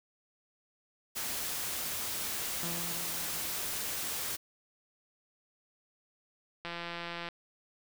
white noise, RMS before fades -36 dBFS, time 1.15-4.37 s, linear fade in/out 20 ms
sawtooth tone with exponential decay, 170.7 Hz, F3, 39 cents flat, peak -33 dBFS, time 2.63-4.15 s, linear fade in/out 0 ms, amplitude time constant 330 ms
click train, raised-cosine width 0.3 ms, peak -23 dBFS, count 110, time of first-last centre 6.65-7.287 s, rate 171 Hz
effects none

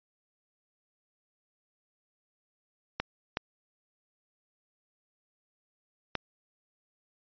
clicks, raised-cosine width 0.3 ms, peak -13 dBFS, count 3, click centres 3 / 3.371 / 6.153 s, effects resampled to 11025 Hz

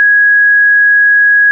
sine tone, 1661.2 Hz, G#6, in tune, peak -4 dBFS, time 0-1.51 s, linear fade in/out 0 ms, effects none

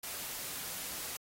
white noise, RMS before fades -41 dBFS, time 0.03-1.17 s, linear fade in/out 5 ms, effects AAC 48 kbps

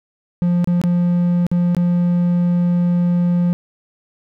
triangle tone with dropouts, 175.3 Hz, F3, 7 cents sharp, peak -11 dBFS, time 0.42-3.53 s, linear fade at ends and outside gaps 0 ms, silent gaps 0.644-0.674 / 0.815-0.838 / 1.466-1.515 / 1.748-1.767 s, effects none

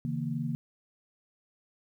sine chord, A# diminished, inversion first, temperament equal with one note detuned, 138.59 / 160.77 / 233.1 Hz, C#3 / E3 / A#3, 0 / -43 / 0 cents, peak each -34 dBFS, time 0.05-0.55 s, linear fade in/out 0 ms, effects 11-bit

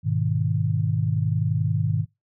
sine chord, G# minor, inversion none, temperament equal with one note detuned, 103.83 / 124.69 / 155.56 Hz, G#2 / B2 / D#3, 0 / +17 / 0 cents, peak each -24 / -26 / -24 dBFS, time 0.03-2.06 s, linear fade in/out 50 ms, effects noise-tail reverb RT60 0.2 s tail -22 dB re dry

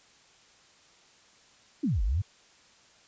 sine exponential two-way sweep, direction down then up, 332.6 to 43.65 to 107.9 Hz, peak -24 dBFS, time 1.83-2.22 s, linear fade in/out 10 ms, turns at 2.03 s, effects white hiss -59 dBFS RMS until 3.07 s + resampled to 16000 Hz

